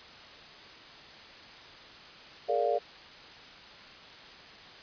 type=chord; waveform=sine; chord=Bb dominant seventh; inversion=third; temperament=just; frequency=419.5 / 466.2 / 582.7 / 699.2 Hz; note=Ab4 / Bb4 / D5 / F5; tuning=+17 / 0 / -14 / +2 cents; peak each=-33 / -31 / -30 / -30 dBFS; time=2.48-2.79 s; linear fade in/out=20 ms; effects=white hiss -49 dBFS RMS until 4.82 s + resampled to 11025 Hz